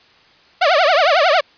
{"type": "tone with vibrato", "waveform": "sawtooth", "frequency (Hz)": 650, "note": "E5", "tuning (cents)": -24, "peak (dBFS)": -7, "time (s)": [0.61, 1.41], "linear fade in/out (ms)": 10, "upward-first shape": "triangle", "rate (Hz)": 11, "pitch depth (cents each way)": 300, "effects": ["white hiss -50 dBFS RMS until 1.57 s", "resampled to 11025 Hz"]}